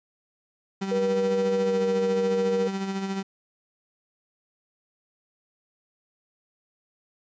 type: tone with tremolo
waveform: 35% pulse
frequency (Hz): 194.1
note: G3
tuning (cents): -17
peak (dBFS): -24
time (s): 0.81-3.23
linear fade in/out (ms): 10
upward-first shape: sine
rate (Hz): 14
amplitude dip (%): 45
type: tone with pitch glide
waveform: sine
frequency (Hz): 482.1 to 475.2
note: B4 to A#4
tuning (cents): -42 to +33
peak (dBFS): -22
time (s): 0.91-2.68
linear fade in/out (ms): 10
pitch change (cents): -25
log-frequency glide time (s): 1.62-1.78
effects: resampled to 16000 Hz